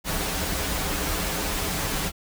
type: noise with comb filter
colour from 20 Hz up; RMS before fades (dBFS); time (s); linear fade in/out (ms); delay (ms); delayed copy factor
pink; -27; 0.04-2.12; 50; 8.4; -0.8
effects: none